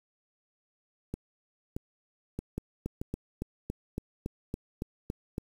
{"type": "two click trains", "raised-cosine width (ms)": 3, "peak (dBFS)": [-20, -21], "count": [11, 4], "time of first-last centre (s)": [[2.58, 5.381], [1.14, 3.015]], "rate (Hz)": [3.57, 1.6], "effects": ["8-bit"]}